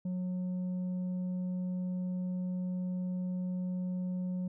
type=tone with tanh clipping; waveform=sine; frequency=182.1 Hz; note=F#3; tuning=27 cents flat; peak=-33 dBFS; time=0.05-4.48 s; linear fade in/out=5 ms; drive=4 dB; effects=none